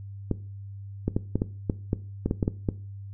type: clicks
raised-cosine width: 3 ms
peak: -11 dBFS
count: 12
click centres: 0.313 / 1.08 / 1.165 / 1.356 / 1.419 / 1.698 / 1.931 / 2.26 / 2.311 / 2.428 / 2.479 / 2.688 s
effects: noise-tail reverb RT60 0.4 s tail -18 dB re dry + added 99 Hz sine -37 dBFS peak until 3.13 s